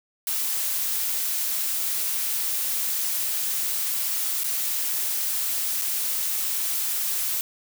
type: noise with dropouts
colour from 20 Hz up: blue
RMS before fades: -26 dBFS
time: 0.27-7.41 s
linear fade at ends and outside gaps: 1 ms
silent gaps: 4.435-4.442 / 5.815-5.819 s
effects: none